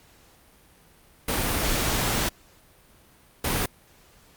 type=noise bursts at uneven times; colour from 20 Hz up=pink; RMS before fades=-25 dBFS; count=2; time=1.28-2.29 / 3.44-3.66 s; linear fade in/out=5 ms; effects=pink hiss -56 dBFS RMS until 4.36 s + Opus 48 kbps